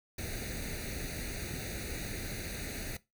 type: noise with comb filter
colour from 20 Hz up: pink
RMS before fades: -39 dBFS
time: 0.18-2.97 s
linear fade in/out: 5 ms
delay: 0.47 ms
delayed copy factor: +0.85
effects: noise-tail reverb RT60 0.2 s tail -18 dB re dry